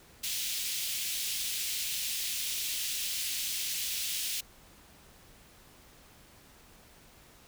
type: high-pass noise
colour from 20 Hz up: pink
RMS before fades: -34 dBFS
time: 0.23-4.41 s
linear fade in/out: 10 ms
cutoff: 2700 Hz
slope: 24 dB/octave
effects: pink hiss -57 dBFS RMS until 7.47 s